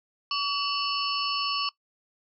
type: tone cluster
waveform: sine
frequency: 1138 / 2685 / 2943 / 4431 / 5280 Hz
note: C#6 / E7 / F#7 / C#8 / E8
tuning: +45 / +31 / -10 / -2 / +2 cents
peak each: -29 / -36 / -34 / -31 / -34 dBFS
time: 0.31-1.69 s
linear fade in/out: 2 ms
effects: noise-tail reverb RT60 0.1 s tail -20 dB re dry